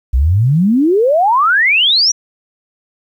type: exponential sweep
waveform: sine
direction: up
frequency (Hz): 58.27 to 5960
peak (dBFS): -8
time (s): 0.13-2.12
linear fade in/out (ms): 10
effects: 8-bit